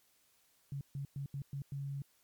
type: tone bursts at uneven times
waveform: sine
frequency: 139.4 Hz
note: C#3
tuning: 10 cents sharp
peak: -37 dBFS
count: 6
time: 0.72-0.81 / 0.95-1.05 / 1.16-1.26 / 1.34-1.42 / 1.53-1.62 / 1.72-2.02 s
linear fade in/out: 2 ms
effects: white hiss -71 dBFS RMS until 2.23 s + MP3 96 kbps